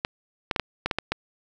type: clicks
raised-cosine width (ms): 0.3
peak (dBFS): -8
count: 8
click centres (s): 0.049 / 0.512 / 0.562 / 0.597 / 0.86 / 0.912 / 0.986 / 1.12
effects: none